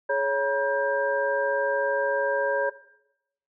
sine tone cluster, 421.5 / 555 / 958 / 1592 Hz, G#4 / C#5 / A#5 / G6, +26 / +2 / +47 / +26 cents, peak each -31 / -24 / -29 / -28 dBFS, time 0.09-2.7 s, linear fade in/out 10 ms, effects noise-tail reverb RT60 0.8 s tail -17 dB re dry

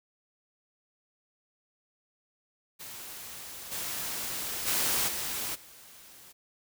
white noise with level steps, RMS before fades -43 / -35 / -28 / -34 / -52 dBFS, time 2.79-6.33 s, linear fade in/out 20 ms, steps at 3.71 / 4.66 / 5.07 / 5.54 s, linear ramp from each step 20 ms, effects none

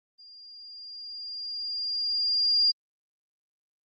sine tone with level ramp, 4806 Hz, D8, 39 cents sharp, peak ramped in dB -48 to -18 dBFS, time 0.18-2.72 s, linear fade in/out 20 ms, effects Opus 32 kbps

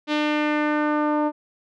sawtooth tone with low-pass filter sweep, 300 Hz, D4, 37 cents sharp, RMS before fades -22 dBFS, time 0.07-1.32 s, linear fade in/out 50 ms, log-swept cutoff 3600 to 880 Hz, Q 1.9, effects none

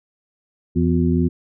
harmonic tone with a mistuned harmonic, 83.3 Hz, E2, 19 cents sharp, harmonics 1 / 2 / 3 / 4, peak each -21 / -19 / -19 / -24 dBFS, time 0.75-1.29 s, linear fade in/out 20 ms, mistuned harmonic 4, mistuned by +120 cents, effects none

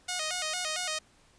5% pulse tone with vibrato, 672 Hz, E5, 33 cents sharp, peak -19 dBFS, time 0.08-0.99 s, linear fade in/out 10 ms, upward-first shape square, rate 4.4 Hz, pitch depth 130 cents each way, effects pink hiss -62 dBFS RMS until 1.38 s + resampled to 22050 Hz

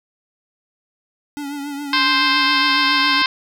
square tone with vibrato, 285.2 Hz, C#4, 49 cents sharp, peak -26 dBFS, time 1.37-3.22 s, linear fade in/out 0 ms, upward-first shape triangle, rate 7.2 Hz, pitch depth 55 cents each way
harmonic tone, 523.3 Hz, C5, in tune, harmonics 2 / 3 / 4 / 5 / 6 / 7 / 8 / 9 / 10, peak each -19 / -21 / -22 / -23 / -24 / -24 / -25 / -26 / -26 dBFS, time 1.93-3.26 s, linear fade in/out 2 ms
effects none

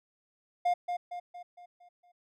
triangle tone with echo, 708 Hz, F5, 23 cents sharp, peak -22 dBFS, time 0.65-0.74 s, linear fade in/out 10 ms, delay 230 ms, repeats 6, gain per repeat -6 dB, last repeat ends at 2.12 s, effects none

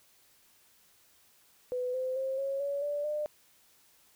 sine tone with pitch steps, 499.4 / 514.9 / 530.9 / 547.4 / 564.5 / 582 / 600.1 Hz, B4 / C5 / C5 / C#5 / C#5 / D5 / D5, +19 / -28 / +25 / -22 / +31 / -16 / +37 cents, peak -30 dBFS, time 1.72-3.26 s, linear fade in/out 0 ms, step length 220 ms, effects white hiss -64 dBFS RMS until 4.15 s

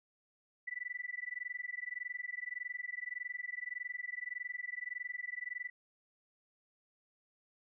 sine tone with amplitude modulation, 1975.5 Hz, B6, in tune, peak -35 dBFS, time 0.67-5.7 s, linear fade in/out 10 ms, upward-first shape sine, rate 21.7 Hz, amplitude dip 100%, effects none

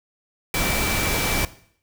sine tone in noise, 2325 Hz, D7, 18 cents flat, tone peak -28 dBFS, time 0.54-1.45 s, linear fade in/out 2 ms, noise pink, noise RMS -23 dBFS, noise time 0.54-1.45 s, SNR -8 dB, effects noise-tail reverb RT60 0.6 s tail -17 dB re dry

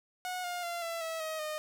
sawtooth tone with pitch steps, 730 / 709.2 / 689 / 669.4 / 650.4 / 631.8 / 613.9 Hz, F#5 / F5 / F5 / E5 / E5 / D#5 / D#5, -24 / +26 / -24 / +26 / -23 / +26 / -23 cents, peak -31 dBFS, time 0.25-1.58 s, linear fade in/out 0 ms, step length 190 ms, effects none

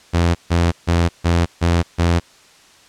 sawtooth tone bursts, 85.4 Hz, F2, 38 cents flat, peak -9 dBFS, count 6, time 0.13-2.2 s, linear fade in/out 20 ms, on 220 ms, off 150 ms, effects white hiss -48 dBFS RMS until 2.88 s + low-pass 7000 Hz 12 dB/octave

